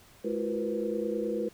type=tone cluster; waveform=sine; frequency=212.7 / 336.6 / 367.1 / 478.8 / 508 Hz; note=G#3 / E4 / F#4 / A#4 / B4; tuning=+42 / +36 / -14 / +46 / +49 cents; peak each=-35 / -35 / -37 / -32 / -38 dBFS; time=0.24-1.49 s; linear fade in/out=10 ms; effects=pink hiss -57 dBFS RMS until 1.53 s